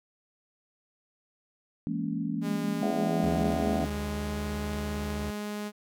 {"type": "chord", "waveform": "sine", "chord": "A# half-diminished seventh", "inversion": "second", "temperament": "just", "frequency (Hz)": [167.82, 209.8, 233.1, 279.7], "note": ["E3", "G#3", "A#3", "C#4"], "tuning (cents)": [31, 18, 0, 16], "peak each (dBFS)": -34, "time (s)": [1.87, 3.86], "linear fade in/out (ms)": 0}
{"type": "tone with pitch glide", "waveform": "sawtooth", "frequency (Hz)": [203.7, 208.3], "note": ["G#3", "G#3"], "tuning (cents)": [-33, 5], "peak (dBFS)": -29, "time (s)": [2.41, 5.72], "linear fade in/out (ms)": 50, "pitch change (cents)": 38, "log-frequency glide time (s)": [2.76, 4.48]}
{"type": "harmonic tone", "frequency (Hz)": 83.3, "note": "E2", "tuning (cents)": 19, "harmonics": [2, 3, 4, 5, 6, 7, 8, 9], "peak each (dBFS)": [-34, -42, -38, -36, -44, -39, -33, -35], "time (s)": [2.82, 3.85], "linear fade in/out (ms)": 5}
{"type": "tone with vibrato", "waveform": "35% pulse", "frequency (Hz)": 75.9, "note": "D#2", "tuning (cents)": -42, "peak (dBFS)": -32, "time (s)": [3.23, 5.31], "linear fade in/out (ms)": 10, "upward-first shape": "triangle", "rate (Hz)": 15, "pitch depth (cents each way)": 130}
{"effects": []}